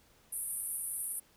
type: band-pass noise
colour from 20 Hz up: white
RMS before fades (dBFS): -38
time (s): 0.32-1.2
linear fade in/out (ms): 10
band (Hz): 9000 to 12000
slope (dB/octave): 96
effects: pink hiss -65 dBFS RMS until 1.36 s